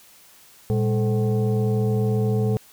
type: tone with frequency modulation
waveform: sine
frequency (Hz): 116.54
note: A#2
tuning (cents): 0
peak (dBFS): -18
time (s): 0.7-2.57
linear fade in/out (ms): 0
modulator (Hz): 319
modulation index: 1
effects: white hiss -51 dBFS RMS until 2.72 s